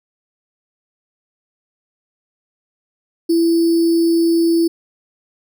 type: tone with sample-and-hold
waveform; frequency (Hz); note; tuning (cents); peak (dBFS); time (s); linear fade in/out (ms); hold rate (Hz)
sine; 333.8; E4; +22; -11; 3.29-4.68; 10; 4900
effects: none